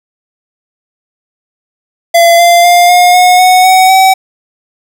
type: tone with pitch steps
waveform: square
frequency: 680 / 691.1 / 702.4 / 713.8 / 725.4 / 737.3 / 749.3 / 761.5 Hz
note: F5 / F5 / F5 / F5 / F#5 / F#5 / F#5 / F#5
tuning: -46 / -18 / +10 / +38 / -34 / -6 / +22 / +50 cents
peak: -3 dBFS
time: 2.14-4.14 s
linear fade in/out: 10 ms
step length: 250 ms
effects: none